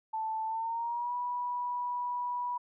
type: tone with pitch glide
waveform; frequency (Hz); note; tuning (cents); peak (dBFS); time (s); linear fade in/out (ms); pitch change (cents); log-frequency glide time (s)
sine; 881 to 977.5; A5 to B5; +2 to -18; -31; 0.13-2.58; 10; +180; 0.45-1.14
effects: none